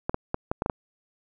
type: clicks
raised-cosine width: 1 ms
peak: -11 dBFS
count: 7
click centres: 0.095 / 0.144 / 0.344 / 0.515 / 0.621 / 0.661 / 0.698 s
effects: none